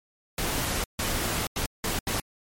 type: noise bursts at uneven times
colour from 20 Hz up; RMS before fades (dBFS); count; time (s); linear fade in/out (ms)
pink; -28; 5; 0.38-0.84 / 0.99-1.47 / 1.56-1.66 / 1.84-1.99 / 2.07-2.2; 2
effects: MP3 64 kbps